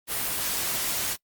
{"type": "noise", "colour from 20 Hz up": "white", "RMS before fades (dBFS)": -28, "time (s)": [0.07, 1.17], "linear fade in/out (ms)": 50, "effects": ["noise-tail reverb RT60 0.1 s tail -23 dB re dry", "Opus 32 kbps"]}